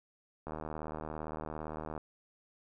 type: click train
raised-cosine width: 1 ms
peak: -26 dBFS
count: 118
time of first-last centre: 0.47-1.978 s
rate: 77.6 Hz
effects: none